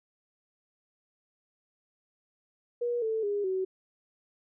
sine tone with pitch steps, 480.1 / 442.8 / 408.4 / 376.7 Hz, B4 / A4 / G#4 / F#4, -49 / +11 / -29 / +31 cents, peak -27 dBFS, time 2.81-3.65 s, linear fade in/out 10 ms, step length 210 ms, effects none

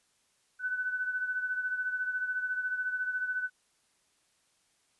sine beating tone pair, 1500 / 1514 Hz, F#6 / F#6, +23 / +39 cents, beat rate 14 Hz, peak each -31 / -38 dBFS, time 0.59-3.5 s, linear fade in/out 50 ms, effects white hiss -71 dBFS RMS until 4.99 s + resampled to 24000 Hz

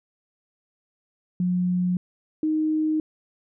sine tone pair in turn, 179.9 / 311 Hz, F#3 / D#4, -48 / -1 cents, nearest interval major sixth, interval 947 cents, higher second, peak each -20 dBFS, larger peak neither, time 1.4-1.97 / 2.43-3 s, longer neither, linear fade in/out 2 ms, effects none

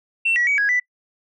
sine tone with pitch steps, 2702 / 1930 / 2267 / 1657 / 1981 Hz, E7 / B6 / C#7 / G#6 / B6, +42 / -40 / +38 / -4 / +5 cents, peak -15 dBFS, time 0.25-0.8 s, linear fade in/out 10 ms, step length 110 ms, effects noise-tail reverb RT60 0.1 s tail -25 dB re dry + tanh soft clip ceiling -12 dBFS

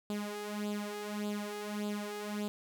sawtooth tone with flanger, 207.7 Hz, G#3, in tune, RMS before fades -38 dBFS, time 0.1-2.48 s, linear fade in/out 0 ms, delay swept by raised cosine 0.25 to 2.45 ms, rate 1.7 Hz, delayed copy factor +0.7, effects none

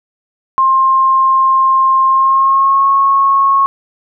sine tone with pitch glide, 1060 to 1095.5 Hz, C6 to C#6, +22 to -21 cents, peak -7 dBFS, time 0.58-3.66 s, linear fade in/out 0 ms, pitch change +57 cents, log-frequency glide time 2.07-2.87 s, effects none

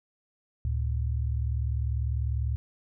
sine tone pair together, 71.1 / 111.2 Hz, C#2 / A2, +45 / +19 cents, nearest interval minor sixth, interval 774 cents, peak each -27 / -30 dBFS, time 0.65-2.56 s, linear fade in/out 0 ms, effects none

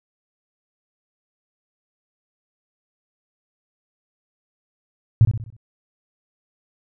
sine tone with echo, 112.3 Hz, A2, 36 cents sharp, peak -8 dBFS, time 5.21-5.25 s, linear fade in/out 0 ms, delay 63 ms, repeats 5, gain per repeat -7 dB, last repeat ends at 5.565 s, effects none

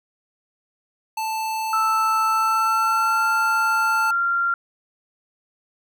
square tone, 881 Hz, A5, 2 cents sharp, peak -24 dBFS, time 1.17-4.11 s, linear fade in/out 5 ms
sine tone with pitch glide, 1318.5 to 1384.1 Hz, E6 to F6, 0 to -16 cents, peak -18 dBFS, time 1.73-4.54 s, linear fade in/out 2 ms, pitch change +84 cents, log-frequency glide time 2.25-3.28 s
effects none

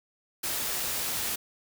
white noise, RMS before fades -31 dBFS, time 0.43-1.36 s, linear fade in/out 10 ms, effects none

